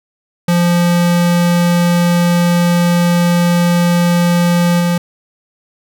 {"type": "tone with level steps", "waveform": "square", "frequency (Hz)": 173.8, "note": "F3", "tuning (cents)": -8, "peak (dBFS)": [-10, -12], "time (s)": [0.48, 4.98], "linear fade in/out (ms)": 5, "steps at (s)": 4.79, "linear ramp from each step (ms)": 20, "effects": []}